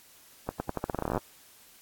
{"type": "accelerating click train", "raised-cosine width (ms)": 1, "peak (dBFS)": -15, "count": 18, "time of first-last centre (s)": [0.49, 1.177], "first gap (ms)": 110, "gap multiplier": 0.85, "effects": ["white hiss -56 dBFS RMS until 1.81 s", "AAC 64 kbps"]}